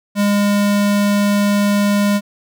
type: tone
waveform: square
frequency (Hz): 203.8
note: G#3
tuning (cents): -32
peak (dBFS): -13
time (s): 0.15-2.21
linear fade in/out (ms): 50
effects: none